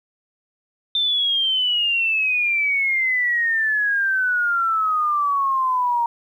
sine exponential sweep, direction down, 3592 to 932.3 Hz, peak -17 dBFS, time 0.95-6.06 s, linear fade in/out 2 ms, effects 9-bit

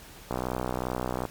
click train, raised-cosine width 1 ms, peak -15 dBFS, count 60, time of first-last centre 0.31-1.252 s, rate 62.6 Hz, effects pink hiss -48 dBFS RMS until 1.3 s + MP3 96 kbps

